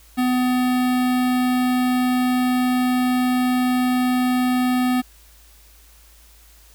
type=tone with notch filter; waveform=square; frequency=251.3 Hz; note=B3; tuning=30 cents sharp; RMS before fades=-19 dBFS; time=0.17-5.02 s; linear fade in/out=20 ms; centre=6200 Hz; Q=1.3; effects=added 54 Hz sine -49 dBFS peak until 6.74 s + white hiss -52 dBFS RMS until 6.74 s